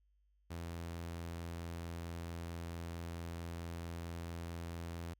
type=tone; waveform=sawtooth; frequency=84.5 Hz; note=E2; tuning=43 cents sharp; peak=-38 dBFS; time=0.5-5.14 s; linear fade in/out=10 ms; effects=added 50 Hz sine -70 dBFS peak until 5.19 s